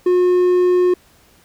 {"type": "tone", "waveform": "triangle", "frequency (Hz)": 360, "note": "F#4", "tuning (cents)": -47, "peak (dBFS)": -9, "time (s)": [0.06, 0.94], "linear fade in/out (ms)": 5, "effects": ["pink hiss -52 dBFS RMS until 1.44 s"]}